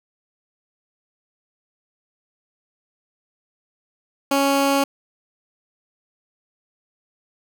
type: tone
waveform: 15% pulse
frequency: 277.2 Hz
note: C#4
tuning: in tune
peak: -10 dBFS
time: 4.31-4.84 s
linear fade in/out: 5 ms
effects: none